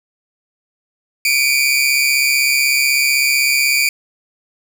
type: tone pair together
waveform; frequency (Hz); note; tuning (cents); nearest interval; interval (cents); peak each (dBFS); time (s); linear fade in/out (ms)
sawtooth; 2289 / 2425; D7 / D#7; -45 / -45; minor second; 100; -12; 1.25-3.89; 2
effects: 7-bit